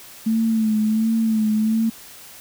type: tone with vibrato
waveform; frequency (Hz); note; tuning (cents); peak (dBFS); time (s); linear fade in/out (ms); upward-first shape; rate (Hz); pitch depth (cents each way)
sine; 220; A3; 0; -16; 0.26-1.9; 10; sine; 1.4; 43
effects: white hiss -42 dBFS RMS until 2.4 s